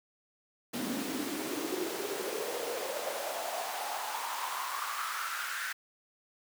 pink noise with high-pass filter sweep, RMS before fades -36 dBFS, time 0.73-5.73 s, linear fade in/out 10 ms, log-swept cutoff 230 to 1600 Hz, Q 5.1, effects none

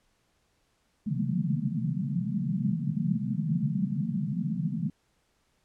white band-pass noise, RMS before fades -29 dBFS, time 1.06-4.9 s, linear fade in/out 5 ms, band 130 to 230 Hz, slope 96 dB/octave, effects pink hiss -71 dBFS RMS until 5.64 s + low-pass 10000 Hz 12 dB/octave

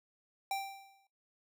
square tone with exponential decay, 784 Hz, G5, in tune, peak -32 dBFS, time 0.51-1.07 s, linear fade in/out 2 ms, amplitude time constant 120 ms, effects noise-tail reverb RT60 0.3 s tail -17 dB re dry

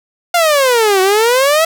sawtooth exponential two-way sweep, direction down then up, 711 to 370 to 664 Hz, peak -5 dBFS, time 0.34-1.65 s, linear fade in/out 5 ms, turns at 1.01 s, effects none

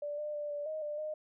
sine tone with pitch steps, 585 / 599 / 590 / 583 / 624 / 594 / 614 Hz, D5 / D5 / D5 / D5 / D#5 / D5 / D#5, -7 / +34 / +8 / -13 / +5 / +20 / -23 cents, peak -35 dBFS, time 0.02-1.14 s, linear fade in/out 5 ms, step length 160 ms, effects none

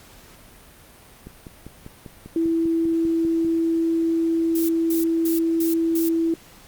click train, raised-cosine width 3 ms, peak -24 dBFS, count 12, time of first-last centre 1.27-3.448 s, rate 5.05 Hz
sine tone, 329.6 Hz, E4, in tune, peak -18 dBFS, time 2.36-6.34 s, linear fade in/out 2 ms
violet noise bursts, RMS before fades -29 dBFS, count 5, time 4.55-6.09 s, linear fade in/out 5 ms, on 140 ms, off 210 ms
effects pink hiss -48 dBFS RMS until 6.67 s + Opus 48 kbps

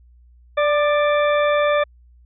harmonic tone with a mistuned harmonic, 587.3 Hz, D5, in tune, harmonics 1 / 2 / 3 / 4 / 6, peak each -16 / -22 / -26 / -28 / -32 dBFS, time 0.57-1.84 s, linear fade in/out 10 ms, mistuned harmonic 2, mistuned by +25 cents, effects added 60 Hz sine -47 dBFS peak until 2.25 s

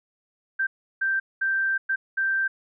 sine tone bursts at uneven times, 1568 Hz, G6, in tune, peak -21 dBFS, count 5, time 0.59-0.67 / 1.01-1.2 / 1.41-1.78 / 1.89-1.96 / 2.17-2.48 s, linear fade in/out 10 ms, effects none

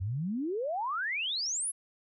sine exponential sweep, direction up, 87.31 to 11175 Hz, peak -30 dBFS, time 0-1.72 s, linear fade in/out 20 ms, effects none

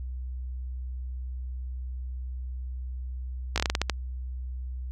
slowing click train, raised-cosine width 0.2 ms, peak -7 dBFS, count 9, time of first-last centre 3.56-3.897 s, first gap 17 ms, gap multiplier 1.25, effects added 63 Hz sine -32 dBFS peak until 4.91 s

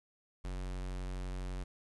square tone, 46 Hz, F#1, 9 cents flat, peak -38 dBFS, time 0.44-1.64 s, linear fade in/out 10 ms, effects resampled to 24000 Hz + 11-bit

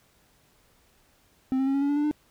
triangle tone with pitch steps, 261.6 / 266.8 / 272.1 / 277.5 / 283 / 288.6 / 294.3 / 300.2 Hz, C4 / C4 / C#4 / C#4 / C#4 / D4 / D4 / D4, 0 / +34 / -32 / +2 / +36 / -30 / +4 / +38 cents, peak -20 dBFS, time 1.52-2.112 s, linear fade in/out 0 ms, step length 74 ms, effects pink hiss -63 dBFS RMS until 2.3 s

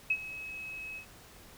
sine tone with ADSR envelope, 2564 Hz, E7, 49 cents flat, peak -23 dBFS, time 0.1-1.06 s, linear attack 6 ms, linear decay 59 ms, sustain -16 dB, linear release 95 ms, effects pink hiss -54 dBFS RMS until 1.57 s

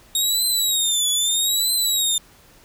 20% pulse tone with vibrato, 3729 Hz, A#7, in tune, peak -12 dBFS, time 0.15-2.18 s, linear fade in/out 2 ms, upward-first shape triangle, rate 0.79 Hz, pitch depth 160 cents each way, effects pink hiss -51 dBFS RMS until 2.64 s

